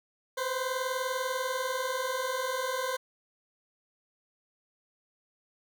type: tone pair together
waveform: 20% pulse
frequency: 503.1 / 523.3 Hz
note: B4 / C5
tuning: +32 / 0 cents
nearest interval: minor second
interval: 68 cents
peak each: -29 / -27 dBFS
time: 0.37-2.97 s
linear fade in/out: 10 ms
effects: none